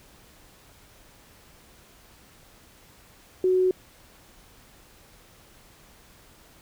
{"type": "tone", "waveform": "sine", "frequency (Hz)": 370, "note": "F#4", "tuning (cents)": 0, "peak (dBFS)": -18, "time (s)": [3.44, 3.71], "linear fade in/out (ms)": 2, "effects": ["pink hiss -54 dBFS RMS until 6.61 s"]}